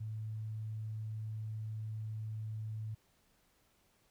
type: tone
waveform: sine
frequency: 109.1 Hz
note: A2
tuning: 14 cents flat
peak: -38 dBFS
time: 0-2.95 s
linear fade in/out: 10 ms
effects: pink hiss -72 dBFS RMS until 4.1 s